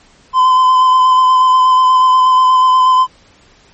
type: tone with vibrato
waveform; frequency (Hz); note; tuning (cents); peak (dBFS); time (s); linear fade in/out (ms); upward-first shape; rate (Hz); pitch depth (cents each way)
triangle; 1024; C6; -38; -4; 0.33-3.07; 50; square; 8.3; 13
effects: pink hiss -47 dBFS RMS until 3.73 s + MP3 32 kbps